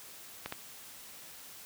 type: clicks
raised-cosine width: 0.3 ms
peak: -20 dBFS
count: 2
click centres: 0.46 / 0.524 s
effects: white hiss -50 dBFS RMS until 1.65 s + high-pass 60 Hz 12 dB/octave